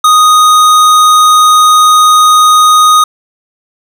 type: tone with hard clipping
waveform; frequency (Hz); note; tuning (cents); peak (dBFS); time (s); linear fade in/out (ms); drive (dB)
sine; 1243; D#6; -2; -4; 0.04-3.04; 5; 17
effects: none